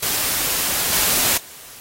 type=noise with level steps; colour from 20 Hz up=white; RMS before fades=-21 / -18 dBFS; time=0.02-1.38 s; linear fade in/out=10 ms; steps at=0.92 s; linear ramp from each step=2 ms; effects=white hiss -40 dBFS RMS until 1.8 s + AAC 48 kbps